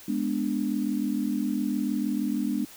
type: chord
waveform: sine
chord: G# diminished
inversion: none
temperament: equal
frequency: 207.7 / 246.9 / 293.7 Hz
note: G#3 / B3 / D4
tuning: 0 / 0 / 0 cents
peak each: -29 dBFS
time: 0.08-2.65 s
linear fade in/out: 5 ms
effects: white hiss -48 dBFS RMS until 2.76 s